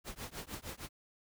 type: noise with tremolo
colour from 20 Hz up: pink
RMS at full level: -41 dBFS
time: 0.04-0.89 s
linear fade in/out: 50 ms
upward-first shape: triangle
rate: 6.5 Hz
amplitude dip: 100%
effects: none